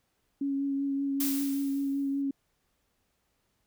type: tone with vibrato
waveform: sine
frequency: 277.1 Hz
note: C#4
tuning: 1 cent flat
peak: -27 dBFS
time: 0.41-2.31 s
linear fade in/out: 5 ms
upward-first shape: triangle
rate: 5.2 Hz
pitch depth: 19 cents each way
type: noise with exponential decay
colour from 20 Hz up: blue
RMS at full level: -30 dBFS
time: 1.2-2.22 s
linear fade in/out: 5 ms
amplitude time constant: 220 ms
effects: pink hiss -75 dBFS RMS until 3.66 s